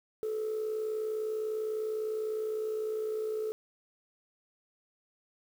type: tone with amplitude modulation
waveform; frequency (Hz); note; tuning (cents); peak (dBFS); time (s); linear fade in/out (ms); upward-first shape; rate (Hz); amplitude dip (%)
sine; 434.1; A4; -23; -27; 0.23-3.52; 0; sine; 59.9; 55
effects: tanh soft clip ceiling -27 dBFS + 9-bit